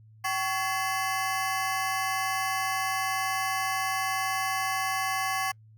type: ring-modulated tone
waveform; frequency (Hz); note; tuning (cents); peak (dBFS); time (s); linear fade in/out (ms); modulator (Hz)
25% pulse; 941; A#5; +16; -20; 0.24-5.52; 10; 175
effects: added 109 Hz sine -51 dBFS peak until 5.77 s + Opus 48 kbps